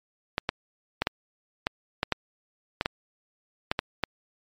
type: clicks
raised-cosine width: 0.3 ms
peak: -8 dBFS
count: 12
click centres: 0.381 / 0.491 / 1.02 / 1.071 / 1.669 / 2.031 / 2.123 / 2.811 / 2.859 / 3.715 / 3.791 / 4.037 s
effects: MP3 64 kbps